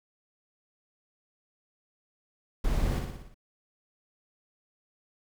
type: noise with echo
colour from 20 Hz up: brown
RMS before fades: -28 dBFS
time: 2.64-2.99 s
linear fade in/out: 5 ms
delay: 59 ms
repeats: 6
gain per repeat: -4 dB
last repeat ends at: 3.344 s
effects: none